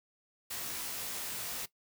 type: noise with comb filter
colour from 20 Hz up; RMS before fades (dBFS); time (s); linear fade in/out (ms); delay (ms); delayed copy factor
white; -39; 0.5-1.66; 10; 17; +0.6
effects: noise-tail reverb RT60 0.1 s tail -18 dB re dry